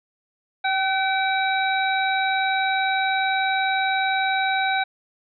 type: harmonic tone with a mistuned harmonic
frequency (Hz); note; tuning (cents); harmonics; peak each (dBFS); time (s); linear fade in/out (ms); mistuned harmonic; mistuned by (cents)
770; G5; -31; 1 / 2 / 3 / 5; -22 / -25 / -27 / -29; 0.64-4.84; 10; 2; -24
effects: none